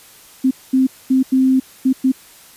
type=tone bursts at uneven times; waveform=sine; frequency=261.6 Hz; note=C4; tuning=in tune; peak=-10 dBFS; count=6; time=0.44-0.51 / 0.73-0.87 / 1.1-1.23 / 1.32-1.6 / 1.85-1.93 / 2.04-2.12 s; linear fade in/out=10 ms; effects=white hiss -44 dBFS RMS until 2.56 s + resampled to 32000 Hz